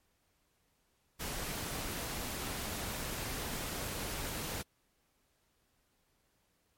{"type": "noise", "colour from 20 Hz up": "pink", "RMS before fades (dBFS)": -39, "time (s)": [1.19, 4.63], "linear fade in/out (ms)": 20, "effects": ["pink hiss -75 dBFS RMS until 6.77 s", "MP3 64 kbps"]}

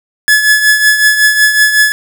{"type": "tone with tremolo", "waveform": "45% pulse", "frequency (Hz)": 1710, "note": "A6", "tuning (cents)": -50, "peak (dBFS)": -3, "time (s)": [0.28, 1.92], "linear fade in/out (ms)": 0, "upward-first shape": "triangle", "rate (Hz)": 5.4, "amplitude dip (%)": 65, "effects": []}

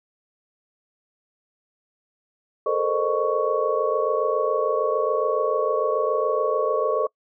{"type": "tone cluster", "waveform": "sine", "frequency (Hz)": [432.1, 459, 520, 608, 1114], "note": ["A4", "A#4", "C5", "D#5", "C#6"], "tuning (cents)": [-31, -27, -11, -40, 8], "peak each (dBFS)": -26, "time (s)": [2.66, 7.07], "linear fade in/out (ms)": 5, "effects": ["noise-tail reverb RT60 0.1 s tail -25 dB re dry"]}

